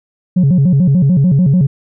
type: tone with vibrato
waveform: sine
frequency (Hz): 158.4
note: D#3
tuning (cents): +31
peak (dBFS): -5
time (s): 0.36-1.67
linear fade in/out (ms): 10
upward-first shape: square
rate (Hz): 6.8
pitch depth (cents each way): 240
effects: tanh soft clip ceiling -5 dBFS